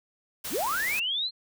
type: noise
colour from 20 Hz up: white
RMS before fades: -35 dBFS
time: 0.44-1 s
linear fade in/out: 10 ms
type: linear sweep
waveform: sine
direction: up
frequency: 140 to 4236 Hz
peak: -26 dBFS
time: 0.5-1.31 s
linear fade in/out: 50 ms
effects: none